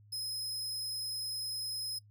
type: tone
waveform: sawtooth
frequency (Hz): 5110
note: D#8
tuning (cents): +45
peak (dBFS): -33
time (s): 0.12-1.99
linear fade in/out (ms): 10
effects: noise-tail reverb RT60 0.1 s tail -20 dB re dry + added 104 Hz sine -57 dBFS peak until 2.1 s